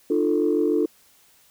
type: tone cluster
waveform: sine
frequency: 301.5 / 348.3 / 441.7 Hz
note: D4 / F4 / A4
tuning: +46 / -5 / +7 cents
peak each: -22 dBFS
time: 0.1-0.86 s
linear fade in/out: 5 ms
effects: tanh soft clip ceiling -10 dBFS + white hiss -57 dBFS RMS until 1.5 s